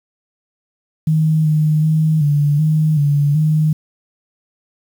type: tone with pitch steps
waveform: sine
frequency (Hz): 157.1 / 153.7 / 157.1 / 145.9 / 155.5 / 144.4 / 154.9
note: D#3 / D#3 / D#3 / D3 / D#3 / D3 / D#3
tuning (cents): +17 / -21 / +17 / -11 / -1 / -29 / -7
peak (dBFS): -11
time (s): 1.07-3.73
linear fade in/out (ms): 5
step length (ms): 380
effects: 7-bit